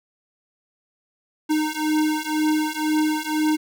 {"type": "beating tone pair", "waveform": "square", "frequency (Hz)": [306.9, 308.9], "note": ["D#4", "D#4"], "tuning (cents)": [-24, -12], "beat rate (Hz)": 2, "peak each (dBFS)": [-24, -23], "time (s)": [1.49, 3.57], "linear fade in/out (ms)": 20, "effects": []}